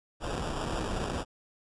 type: noise with sample-and-hold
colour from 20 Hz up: pink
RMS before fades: -33 dBFS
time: 0.2-1.25 s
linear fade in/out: 50 ms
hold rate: 2100 Hz
effects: resampled to 22050 Hz